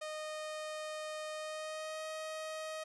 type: tone with pitch glide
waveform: sawtooth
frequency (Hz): 617 to 628.1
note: D#5 to D#5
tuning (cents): -15 to +16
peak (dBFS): -36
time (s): 0.01-2.84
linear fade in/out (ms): 10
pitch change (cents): +31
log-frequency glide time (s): 1.32-2.05
effects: resampled to 24000 Hz